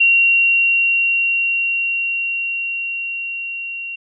sine tone with level ramp, 2750 Hz, F7, 27 cents flat, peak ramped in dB -9 to -25 dBFS, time 0-3.96 s, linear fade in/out 10 ms, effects none

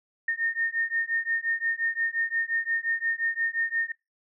sine beating tone pair, 1828 / 1833.7 Hz, A#6 / A#6, -34 / -29 cents, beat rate 5.7 Hz, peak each -28 dBFS, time 0.28-3.92 s, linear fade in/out 5 ms, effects noise-tail reverb RT60 0.2 s tail -23 dB re dry

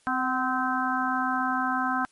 harmonic tone with a mistuned harmonic, 258.6 Hz, C4, 20 cents flat, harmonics 1 / 3 / 4 / 5 / 6, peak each -30 / -30 / -30 / -30 / -30 dBFS, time 0.07-2.05 s, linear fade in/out 0 ms, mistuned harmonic 3, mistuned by -37 cents, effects white hiss -63 dBFS RMS until 2.11 s + MP3 48 kbps

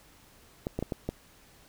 clicks, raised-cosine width 2 ms, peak -17 dBFS, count 5, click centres 0.669 / 0.79 / 0.826 / 0.922 / 1.09 s, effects pink hiss -58 dBFS RMS until 1.68 s

